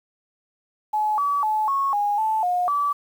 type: tone with pitch steps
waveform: sine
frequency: 852 / 1143 / 861 / 1100 / 822 / 875 / 717 / 1153 Hz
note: G#5 / D6 / A5 / C#6 / G#5 / A5 / F5 / D6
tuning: +44 / -47 / -38 / -14 / -18 / -10 / +45 / -32 cents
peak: -19 dBFS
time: 0.93-2.93 s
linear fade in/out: 10 ms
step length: 250 ms
effects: 8-bit